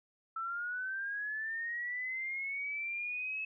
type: linear sweep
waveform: sine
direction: up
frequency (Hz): 1318.5 to 2596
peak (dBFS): -35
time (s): 0.36-3.45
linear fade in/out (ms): 5
effects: none